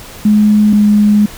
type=tone pair in turn; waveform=sine; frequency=210.8 / 208.5 Hz; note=G#3 / G#3; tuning=+26 / +7 cents; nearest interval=unison; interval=19 cents; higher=first; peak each=-5 dBFS; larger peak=neither; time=0.25-0.73 / 0.73-1.26 s; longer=second; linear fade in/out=5 ms; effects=pink hiss -32 dBFS RMS until 1.37 s